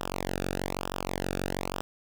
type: tone with flanger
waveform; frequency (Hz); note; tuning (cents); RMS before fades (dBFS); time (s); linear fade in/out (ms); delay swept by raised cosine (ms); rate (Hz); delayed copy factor
sawtooth; 46.25; F#1; 0; -33; 0-1.81; 0; 0.46 to 0.98; 1.1; -0.95
effects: none